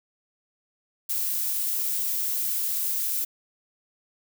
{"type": "noise", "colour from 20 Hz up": "violet", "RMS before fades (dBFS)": -27, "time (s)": [1.09, 3.25], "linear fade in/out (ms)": 10, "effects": []}